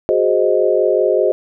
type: chord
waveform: sine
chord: Ab dominant seventh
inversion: third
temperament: equal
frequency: 370 / 415.3 / 523.3 / 622.3 Hz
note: Gb4 / Ab4 / C5 / Eb5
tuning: 0 / 0 / 0 / 0 cents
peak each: -17 dBFS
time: 0.09-1.32 s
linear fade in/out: 0 ms
effects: none